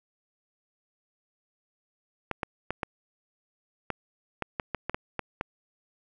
clicks, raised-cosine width 0.5 ms, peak -14 dBFS, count 12, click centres 2.313 / 2.432 / 2.706 / 2.832 / 3.903 / 4.423 / 4.598 / 4.747 / 4.896 / 4.945 / 5.193 / 5.411 s, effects none

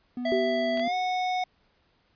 triangle tone, 246.3 Hz, B3, 5 cents flat, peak -28 dBFS, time 0.17-0.88 s, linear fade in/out 2 ms
square tone with pitch glide, 662 to 734.5 Hz, E5 to F#5, +7 to -13 cents, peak -26 dBFS, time 0.25-1.44 s, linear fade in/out 5 ms, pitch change +180 cents, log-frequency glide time 0.8-0.94 s
sine tone with exponential decay, 383.7 Hz, G4, 37 cents flat, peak -22 dBFS, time 0.32-1.2 s, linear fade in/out 0 ms, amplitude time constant 190 ms
clicks, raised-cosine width 0.2 ms, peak -23 dBFS, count 2, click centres 0.774 / 0.796 s
effects pink hiss -67 dBFS RMS until 2.15 s + resampled to 11025 Hz

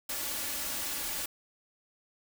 white noise with comb filter, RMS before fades -35 dBFS, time 0.09-1.26 s, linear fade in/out 5 ms, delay 3.5 ms, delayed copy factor +0.5, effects none

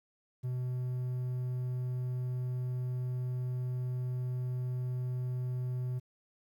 triangle tone, 125.7 Hz, B2, 31 cents sharp, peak -30 dBFS, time 0.43-6 s, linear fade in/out 20 ms, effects 11-bit

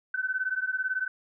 sine beating tone pair, 1510 / 1528 Hz, F#6 / G6, +35 / -45 cents, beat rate 18 Hz, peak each -30 dBFS, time 0.14-1.08 s, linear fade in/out 5 ms, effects none

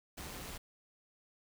pink noise with amplitude modulation, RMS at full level -43 dBFS, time 0.17-0.58 s, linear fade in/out 10 ms, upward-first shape sine, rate 186 Hz, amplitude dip 50%, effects none

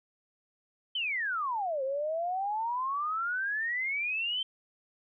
sine exponential two-way sweep, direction down then up, 3136 to 521 to 3136 Hz, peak -29 dBFS, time 0.95-4.43 s, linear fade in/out 5 ms, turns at 1.83 s, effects none

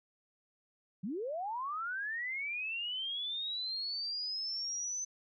sine linear sweep, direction up, 164.81 to 6140 Hz, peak -35 dBFS, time 1.03-5.05 s, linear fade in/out 10 ms, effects none

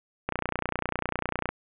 click train, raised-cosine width 0.5 ms, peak -12 dBFS, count 37, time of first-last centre 0.29-1.49 s, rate 30 Hz, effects resampled to 8000 Hz + 8-bit

